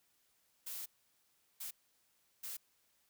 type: noise bursts at uneven times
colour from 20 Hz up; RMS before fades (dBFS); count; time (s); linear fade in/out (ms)
blue; -44; 3; 0.66-0.86 / 1.6-1.71 / 2.43-2.57; 10
effects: white hiss -75 dBFS RMS until 3.09 s